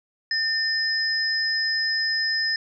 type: tone pair together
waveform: sine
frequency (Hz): 1800 / 5097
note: A6 / D#8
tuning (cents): +39 / +41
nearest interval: octave + tritone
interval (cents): 1802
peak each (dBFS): -24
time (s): 0.31-2.56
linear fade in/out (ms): 2
effects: none